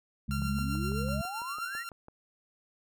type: harmonic tone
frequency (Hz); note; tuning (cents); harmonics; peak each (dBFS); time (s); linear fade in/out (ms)
69; C#2; -7; 1 / 2 / 3; -34 / -34 / -34; 0.28-1.22; 10
type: tone with tremolo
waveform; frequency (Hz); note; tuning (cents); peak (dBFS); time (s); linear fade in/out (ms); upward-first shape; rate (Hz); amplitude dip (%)
sawtooth; 1378; F6; -24; -32; 0.31-1.89; 0; sine; 7.7; 50
type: exponential sweep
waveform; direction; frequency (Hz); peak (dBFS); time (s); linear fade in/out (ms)
sine; up; 155.1 to 1975.5; -37; 0.37-1.84; 20
type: click train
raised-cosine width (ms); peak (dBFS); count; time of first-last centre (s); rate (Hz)
1; -35; 11; 0.42-2.084; 6.01
effects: none